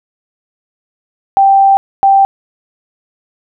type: tone bursts at uneven times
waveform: sine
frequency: 784 Hz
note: G5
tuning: in tune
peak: -4 dBFS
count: 2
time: 1.37-1.77 / 2.03-2.25 s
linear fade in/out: 0 ms
effects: none